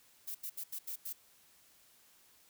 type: noise bursts at uneven times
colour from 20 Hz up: violet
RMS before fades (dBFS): -41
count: 6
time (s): 0.27-0.35 / 0.43-0.5 / 0.57-0.64 / 0.72-0.79 / 0.87-0.96 / 1.05-1.13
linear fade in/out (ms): 10
effects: white hiss -65 dBFS RMS until 2.49 s